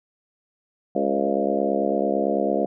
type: harmonic tone with a mistuned harmonic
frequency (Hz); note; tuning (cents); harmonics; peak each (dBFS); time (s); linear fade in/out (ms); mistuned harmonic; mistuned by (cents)
69; C#2; -7; 3 / 4 / 5 / 6 / 7 / 8 / 9 / 10; -28 / -28 / -28 / -28 / -28 / -28 / -28 / -28; 0.95-2.66; 5; 8; -24
effects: none